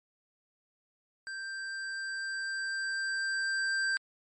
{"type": "tone with level ramp", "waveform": "square", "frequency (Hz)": 1574, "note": "G6", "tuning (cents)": 7, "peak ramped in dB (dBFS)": [-38, -28], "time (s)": [1.27, 3.97], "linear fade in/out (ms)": 0, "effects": ["low-pass 10000 Hz 12 dB/octave", "MP3 32 kbps"]}